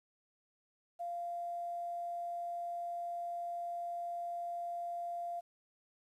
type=tone with quantisation; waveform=sine; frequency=693 Hz; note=F5; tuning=14 cents flat; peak=-37 dBFS; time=0.99-5.41 s; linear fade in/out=20 ms; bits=11; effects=resampled to 32000 Hz